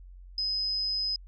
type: tone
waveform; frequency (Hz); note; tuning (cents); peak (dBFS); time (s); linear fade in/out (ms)
sine; 5050; D#8; +25; -27; 0.38-1.16; 2
effects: added 45 Hz sine -45 dBFS peak until 1.27 s